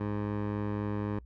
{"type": "tone with low-pass filter", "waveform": "15% pulse", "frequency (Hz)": 103.83, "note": "G#2", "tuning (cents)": 0, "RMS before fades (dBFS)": -33, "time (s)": [0, 1.19], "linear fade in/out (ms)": 5, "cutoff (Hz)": 1400, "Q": 0.7, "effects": ["noise-tail reverb RT60 0.1 s tail -25 dB re dry", "added 60 Hz sine -48 dBFS peak until 1.25 s"]}